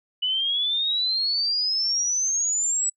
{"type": "exponential sweep", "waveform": "sine", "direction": "up", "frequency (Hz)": [2960, 7902], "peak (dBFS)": -21, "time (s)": [0.22, 2.9], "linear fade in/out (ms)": 10, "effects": ["noise-tail reverb RT60 0.1 s tail -25 dB re dry"]}